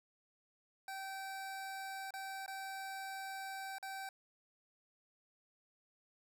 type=tone with dropouts; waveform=25% pulse; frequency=774 Hz; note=G5; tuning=22 cents flat; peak=-39 dBFS; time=0.88-4.09 s; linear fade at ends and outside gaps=2 ms; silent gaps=2.107-2.138 / 2.462-2.479 / 3.784-3.827 s; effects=none